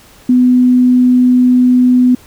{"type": "tone", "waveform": "sine", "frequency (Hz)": 250, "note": "B3", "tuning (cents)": 21, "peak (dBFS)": -5, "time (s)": [0.29, 2.15], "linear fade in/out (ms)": 5, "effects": ["pink hiss -42 dBFS RMS until 2.26 s"]}